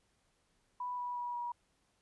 sine tone with pitch steps, 987.8 / 978.7 / 969.7 / 960.8 Hz, B5 / B5 / B5 / B5, 0 / -16 / -32 / -48 cents, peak -36 dBFS, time 0.8-1.52 s, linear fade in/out 5 ms, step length 180 ms, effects pink hiss -75 dBFS RMS until 2.01 s + resampled to 24000 Hz

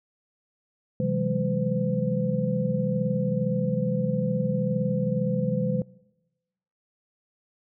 sine tone cluster, 130.8 / 164 / 186.3 / 205.7 / 509 Hz, C3 / E3 / F#3 / G#3 / C5, 0 / -9 / +12 / -16 / -48 cents, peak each -29 dBFS, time 1-5.82 s, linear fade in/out 2 ms, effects noise-tail reverb RT60 1.0 s tail -23 dB re dry

